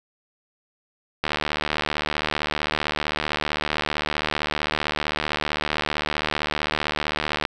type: click train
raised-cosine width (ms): 0.3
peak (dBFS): -7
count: 470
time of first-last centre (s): 1.24-7.452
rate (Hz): 75.5
effects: none